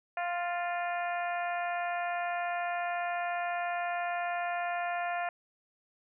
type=harmonic tone with a mistuned harmonic; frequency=349.2 Hz; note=F4; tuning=in tune; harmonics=2 / 3 / 4 / 5 / 6 / 7 / 8; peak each=-32 / -42 / -40 / -40 / -47 / -43 / -52 dBFS; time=0.17-5.29 s; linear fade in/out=2 ms; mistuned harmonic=5; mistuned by=+17 cents; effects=none